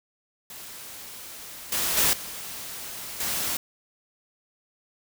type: noise with level steps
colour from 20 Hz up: white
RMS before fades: -41 / -26 / -21 / -37 / -28 dBFS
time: 0.5-3.57 s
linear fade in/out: 2 ms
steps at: 1.72 / 1.97 / 2.13 / 3.2 s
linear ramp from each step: 2 ms
effects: none